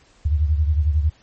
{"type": "beating tone pair", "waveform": "sine", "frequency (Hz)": [74.5, 85.5], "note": ["D2", "F2"], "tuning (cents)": [25, -36], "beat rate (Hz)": 11, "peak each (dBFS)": [-16, -23], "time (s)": [0.25, 1.1], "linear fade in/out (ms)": 10, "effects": ["pink hiss -55 dBFS RMS until 1.22 s", "MP3 32 kbps"]}